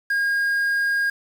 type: tone with quantisation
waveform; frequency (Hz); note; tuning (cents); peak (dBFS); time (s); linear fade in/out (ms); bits
triangle; 1625; G#6; -38; -17; 0.1-1.1; 5; 7
effects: none